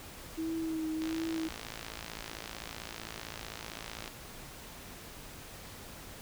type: tone with vibrato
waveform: sine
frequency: 320.7 Hz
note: E4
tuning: 48 cents flat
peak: -32 dBFS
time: 0.37-1.49 s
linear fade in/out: 20 ms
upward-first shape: triangle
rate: 1.4 Hz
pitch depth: 35 cents each way
type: click train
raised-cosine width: 0.2 ms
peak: -23 dBFS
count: 171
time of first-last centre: 1.02-4.078 s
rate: 55.6 Hz
effects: pink hiss -48 dBFS RMS until 6.21 s